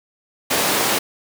pink high-pass noise, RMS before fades -19 dBFS, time 0.5-0.99 s, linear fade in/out 10 ms, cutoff 270 Hz, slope 12 dB/octave, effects none

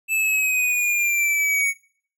square exponential sweep, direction down, 2637 to 2225 Hz, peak -19 dBFS, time 0.08-1.74 s, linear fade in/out 50 ms, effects noise-tail reverb RT60 0.5 s tail -22 dB re dry

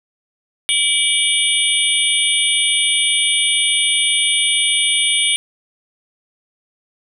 sine tone cluster, 2306 / 2919 / 3253 / 3579 / 9340 Hz, D7 / F#7 / G#7 / A7 / D9, -32 / -24 / -37 / +29 / -11 cents, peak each -20 dBFS, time 0.69-5.36 s, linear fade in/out 0 ms, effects none

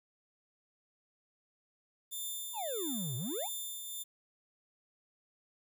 5% pulse tone with tremolo, 3560 Hz, A7, 20 cents sharp, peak -29 dBFS, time 2.11-4.04 s, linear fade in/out 20 ms, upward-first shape triangle, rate 1.6 Hz, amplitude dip 45%
triangle exponential two-way sweep, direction down then up, 1000 to 114.8 to 1000 Hz, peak -34 dBFS, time 2.53-3.49 s, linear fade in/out 50 ms, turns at 3.16 s
effects 11-bit

